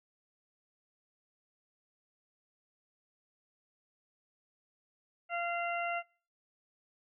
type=harmonic tone; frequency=690 Hz; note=F5; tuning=21 cents flat; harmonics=1 / 2 / 3 / 4; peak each=-35 / -38 / -40 / -41 dBFS; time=5.29-6.03 s; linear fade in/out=50 ms; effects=noise-tail reverb RT60 0.4 s tail -23 dB re dry